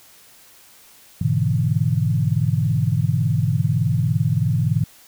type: chord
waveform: sine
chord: E dominant seventh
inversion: first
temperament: equal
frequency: 103.83 / 123.47 / 146.83 / 164.81 Hz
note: G#2 / B2 / D3 / E3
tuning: 0 / 0 / 0 / 0 cents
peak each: -22 / -21 / -22 / -23 dBFS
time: 1.21-4.84 s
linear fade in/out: 5 ms
effects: white hiss -49 dBFS RMS until 5.07 s